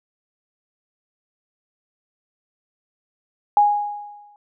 sine tone with exponential decay, 826 Hz, G#5, 10 cents flat, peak -9 dBFS, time 3.57-4.36 s, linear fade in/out 1 ms, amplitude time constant 170 ms, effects none

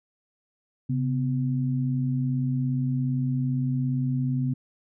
sine tone pair together, 134.2 / 251.7 Hz, C3 / B3, +44 / +33 cents, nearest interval major seventh, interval 1089 cents, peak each -24 / -28 dBFS, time 0.89-4.54 s, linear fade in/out 10 ms, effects none

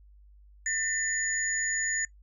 sine tone cluster, 1802 / 1997 / 6870 Hz, A6 / B6 / A8, +41 / +19 / -42 cents, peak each -31 / -37 / -30 dBFS, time 0.66-2.05 s, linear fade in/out 2 ms, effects noise-tail reverb RT60 0.1 s tail -20 dB re dry + added 50 Hz sine -52 dBFS peak until 2.22 s

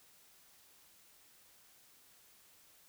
silence, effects white hiss -64 dBFS RMS until 2.88 s

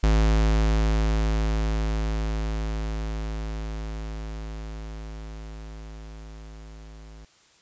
square tone with level ramp, 53.7 Hz, A1, 41 cents flat, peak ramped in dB -17 to -43 dBFS, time 0.03-7.25 s, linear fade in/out 5 ms, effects white hiss -58 dBFS RMS until 7.61 s + resampled to 16000 Hz

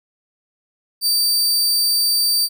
sawtooth tone, 4641 Hz, D8, 21 cents flat, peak -12 dBFS, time 1.01-2.49 s, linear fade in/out 50 ms, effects none

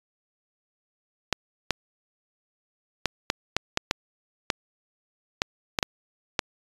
clicks, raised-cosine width 0.2 ms, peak -4 dBFS, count 12, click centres 1.327 / 1.707 / 3.057 / 3.301 / 3.566 / 3.774 / 3.911 / 4.502 / 5.419 / 5.788 / 5.828 / 6.392 s, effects resampled to 24000 Hz

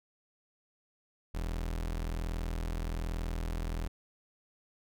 35% pulse tone, 41.2 Hz, E1, in tune, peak -31 dBFS, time 1.34-3.88 s, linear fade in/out 10 ms, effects none

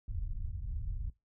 pink low-pass noise, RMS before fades -37 dBFS, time 0.08-1.1 s, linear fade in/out 2 ms, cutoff 100 Hz, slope 24 dB/octave, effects noise-tail reverb RT60 0.2 s tail -20 dB re dry

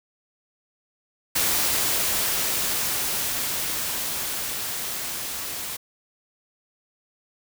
white noise with level ramp, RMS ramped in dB -22 to -32 dBFS, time 1.35-5.77 s, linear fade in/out 10 ms, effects none

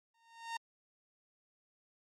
sawtooth tone with exponential growth, 920 Hz, A#5, 23 cents flat, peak -32 dBFS, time 0.14-0.57 s, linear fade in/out 5 ms, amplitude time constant 92 ms, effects low-pass 7000 Hz 12 dB/octave + Opus 48 kbps

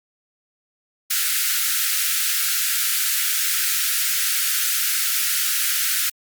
white high-pass noise, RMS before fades -21 dBFS, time 1.1-6.1 s, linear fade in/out 10 ms, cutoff 1300 Hz, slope 96 dB/octave, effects Opus 48 kbps

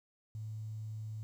sine tone, 108.7 Hz, A2, 21 cents flat, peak -39 dBFS, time 0.35-1.23 s, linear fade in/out 0 ms, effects 11-bit

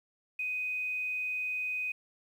sine tone, 2500 Hz, D#7, 8 cents sharp, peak -31 dBFS, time 0.39-1.92 s, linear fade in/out 5 ms, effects 10-bit

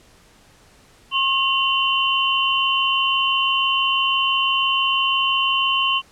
sine tone cluster, 1076 / 2769 / 3043 Hz, C6 / F7 / F#7, +48 / -15 / +48 cents, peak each -21 dBFS, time 1.11-6.02 s, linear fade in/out 50 ms, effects pink hiss -52 dBFS RMS until 6.11 s + low-pass 10000 Hz 12 dB/octave

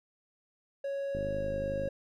triangle tone with pitch glide, 554.4 to 547.7 Hz, C#5 to C#5, 0 to -21 cents, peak -30 dBFS, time 0.84-1.89 s, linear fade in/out 5 ms, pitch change -21 cents, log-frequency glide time 1.27-1.55 s
click train, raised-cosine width 3 ms, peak -26 dBFS, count 38, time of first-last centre 1.15-1.875 s, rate 51 Hz
effects none

